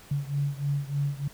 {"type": "beating tone pair", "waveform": "sine", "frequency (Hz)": [140.9, 144.2], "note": ["C#3", "D3"], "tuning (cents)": [29, -31], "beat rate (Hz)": 3.3, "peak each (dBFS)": [-28, -30], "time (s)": [0.11, 1.28], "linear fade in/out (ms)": 5, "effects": ["pink hiss -51 dBFS RMS until 1.33 s"]}